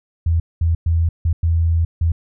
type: tone bursts at uneven times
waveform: sine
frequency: 82.9 Hz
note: E2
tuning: 10 cents sharp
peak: -13 dBFS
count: 6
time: 0.26-0.4 / 0.61-0.75 / 0.86-1.09 / 1.25-1.33 / 1.43-1.85 / 2.01-2.12 s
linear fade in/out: 5 ms
effects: none